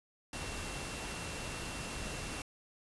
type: tone in noise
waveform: sine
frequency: 2717 Hz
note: F7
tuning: 48 cents flat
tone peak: -49 dBFS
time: 0.33-2.42 s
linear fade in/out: 2 ms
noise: pink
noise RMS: -41 dBFS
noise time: 0.33-2.42 s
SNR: -11 dB
effects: resampled to 24000 Hz